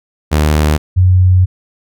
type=tone pair in turn; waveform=sawtooth / sine; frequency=76 / 91.87 Hz; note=D#2 / F#2; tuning=-40 / -12 cents; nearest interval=minor third; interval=328 cents; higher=second; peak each=-5 dBFS; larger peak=neither; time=0.31-0.78 / 0.96-1.46 s; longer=second; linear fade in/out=20 ms; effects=none